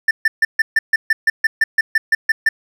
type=tone bursts; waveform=triangle; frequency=1783 Hz; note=A6; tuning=22 cents sharp; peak=-8 dBFS; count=15; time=0.08-2.49 s; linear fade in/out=5 ms; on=30 ms; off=140 ms; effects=none